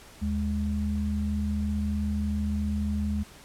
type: tone pair together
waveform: sine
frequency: 76.91 / 207.7 Hz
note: D#2 / G#3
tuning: -20 / 0 cents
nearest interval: octave + perfect fourth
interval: 1720 cents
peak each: -28 dBFS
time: 0.21-3.24 s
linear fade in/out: 20 ms
effects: pink hiss -50 dBFS RMS until 3.44 s + low-pass 12000 Hz 12 dB/octave